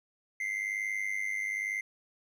triangle tone with amplitude modulation, 2082 Hz, C7, 9 cents flat, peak -26 dBFS, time 0.4-1.81 s, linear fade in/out 5 ms, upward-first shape sine, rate 101 Hz, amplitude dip 75%, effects none

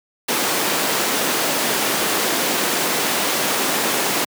pink high-pass noise, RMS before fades -20 dBFS, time 0.28-4.25 s, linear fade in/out 10 ms, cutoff 260 Hz, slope 12 dB/octave, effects high-pass 150 Hz 12 dB/octave

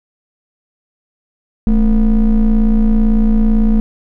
triangle ring-modulated tone, 123.47 Hz, B2, in tune, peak -3 dBFS, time 1.67-3.8 s, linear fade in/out 0 ms, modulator 94.5 Hz, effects none

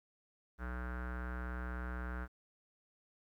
square tone with low-pass filter, 61.74 Hz, B1, in tune, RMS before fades -41 dBFS, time 0.58-2.28 s, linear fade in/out 50 ms, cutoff 1500 Hz, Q 6.2, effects 12-bit

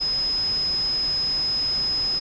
sine tone in noise, 5070 Hz, D#8, 32 cents sharp, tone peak -21 dBFS, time 0-2.2 s, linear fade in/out 20 ms, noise pink, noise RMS -37 dBFS, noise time 0-2.2 s, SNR +13 dB, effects resampled to 16000 Hz

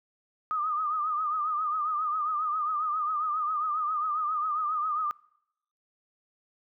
sine tone with vibrato, 1230 Hz, D#6, 20 cents flat, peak -26 dBFS, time 0.51-5.11 s, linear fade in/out 0 ms, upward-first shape triangle, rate 7.4 Hz, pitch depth 91 cents each way, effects noise-tail reverb RT60 0.8 s tail -25 dB re dry

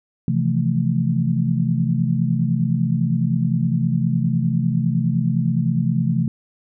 sine chord, F major seventh, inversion second, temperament equal, 130.81 / 164.81 / 174.61 / 220 Hz, C3 / E3 / F3 / A3, 0 / 0 / 0 / 0 cents, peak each -21 / -21 / -24 / -23 dBFS, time 0.28-6.28 s, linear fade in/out 2 ms, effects none

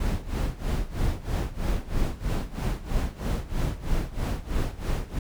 brown noise with tremolo, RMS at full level -24 dBFS, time 0-5.19 s, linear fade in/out 5 ms, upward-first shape sine, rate 3.1 Hz, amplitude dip 85%, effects none

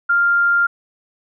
sine tone, 1396.9 Hz, F6, in tune, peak -12 dBFS, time 0.09-0.67 s, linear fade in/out 10 ms, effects none

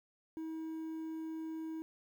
triangle tone with quantisation, 320.3 Hz, E4, 50 cents flat, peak -37 dBFS, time 0.37-1.82 s, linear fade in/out 0 ms, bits 11, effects none

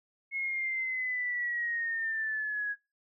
sine linear sweep, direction down, 2178 to 1654 Hz, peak -30 dBFS, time 0.31-2.76 s, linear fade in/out 50 ms, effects noise-tail reverb RT60 0.3 s tail -23 dB re dry

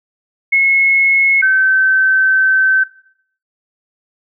sine tone pair in turn, 2178 / 1540.1 Hz, C#7 / G6, -31 / -31 cents, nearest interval tritone, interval 600 cents, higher first, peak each -8 dBFS, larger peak neither, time 0.52-1.42 / 1.42-2.84 s, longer second, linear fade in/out 10 ms, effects noise-tail reverb RT60 0.6 s tail -17 dB re dry

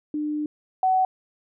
sine tone pair in turn, 300 / 750.7 Hz, D4 / F#5, +37 / +25 cents, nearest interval octave + major third, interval 1588 cents, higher second, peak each -24 / -17 dBFS, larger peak second, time 0.14-0.46 / 0.83-1.05 s, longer first, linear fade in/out 2 ms, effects none

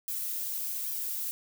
violet noise with flanger, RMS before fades -34 dBFS, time 0.08-1.31 s, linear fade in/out 0 ms, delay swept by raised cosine 1.2 to 4.3 ms, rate 1.2 Hz, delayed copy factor +0.55, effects none

